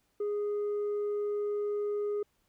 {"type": "tone with tanh clipping", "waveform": "sine", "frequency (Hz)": 413.5, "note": "G#4", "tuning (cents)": -8, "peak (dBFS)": -30, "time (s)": [0.2, 2.23], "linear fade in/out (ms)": 5, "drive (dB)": 2, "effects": ["pink hiss -74 dBFS RMS until 2.48 s"]}